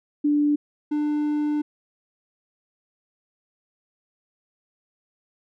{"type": "tone pair in turn", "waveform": ["sine", "triangle"], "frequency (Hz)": [293.7, 297.8], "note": ["D4", "D4"], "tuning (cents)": [0, 24], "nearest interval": "unison", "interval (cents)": 24, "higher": "second", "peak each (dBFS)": [-17, -19], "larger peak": "first", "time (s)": [[0.24, 0.56], [0.91, 1.62]], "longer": "second", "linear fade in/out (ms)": 10, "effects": []}